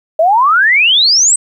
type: exponential sweep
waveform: sine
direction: up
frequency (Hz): 617 to 8320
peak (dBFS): -6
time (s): 0.19-1.36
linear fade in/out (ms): 5
effects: 8-bit